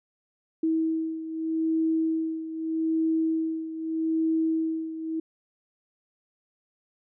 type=beating tone pair; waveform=sine; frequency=321.7 / 322.51 Hz; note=E4 / E4; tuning=-42 / -38 cents; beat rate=0.81 Hz; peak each=-25 / -30 dBFS; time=0.63-5.2 s; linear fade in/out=5 ms; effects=none